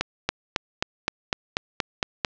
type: accelerating click train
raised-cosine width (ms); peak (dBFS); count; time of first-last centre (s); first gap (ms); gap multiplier
0.2; -4; 10; 0.01-2.248; 280; 0.97
effects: low-pass 5000 Hz 12 dB/octave